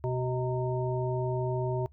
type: harmonic tone with a mistuned harmonic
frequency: 126.1 Hz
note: B2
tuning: 36 cents sharp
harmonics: 1 / 3 / 5 / 7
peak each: -30 / -32 / -36 / -38 dBFS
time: 0.04-1.86 s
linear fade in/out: 0 ms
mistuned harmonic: 7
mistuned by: +69 cents
effects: noise-tail reverb RT60 0.1 s tail -22 dB re dry + added 73 Hz sine -53 dBFS peak until 1.92 s